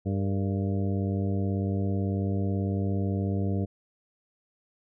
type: harmonic tone with a mistuned harmonic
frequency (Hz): 98.1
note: G2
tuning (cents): +2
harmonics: 1 / 2 / 3 / 4 / 5 / 6 / 7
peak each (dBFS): -27 / -30 / -35 / -38 / -39 / -43 / -44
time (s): 0.05-3.66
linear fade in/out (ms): 20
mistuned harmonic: 5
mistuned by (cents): -71
effects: none